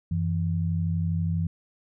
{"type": "tone pair together", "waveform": "sine", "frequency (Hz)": [92.5, 164.82], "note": ["F#2", "E3"], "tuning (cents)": [0, 0], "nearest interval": "minor seventh", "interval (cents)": 1000, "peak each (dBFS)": -26, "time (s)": [0.11, 1.47], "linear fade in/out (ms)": 5, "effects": []}